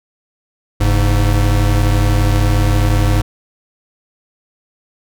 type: tone pair together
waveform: square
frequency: 45.84 / 102.9 Hz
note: F#1 / G#2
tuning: -15 / -16 cents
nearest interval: octave + major second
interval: 1399 cents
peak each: -14 dBFS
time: 0.8-3.22 s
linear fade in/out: 10 ms
effects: none